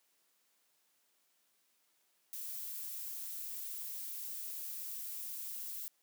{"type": "noise", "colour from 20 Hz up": "violet", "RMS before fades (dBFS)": -43, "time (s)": [2.33, 5.88], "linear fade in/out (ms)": 0, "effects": ["white hiss -75 dBFS RMS until 6.02 s", "high-pass 200 Hz 12 dB/octave"]}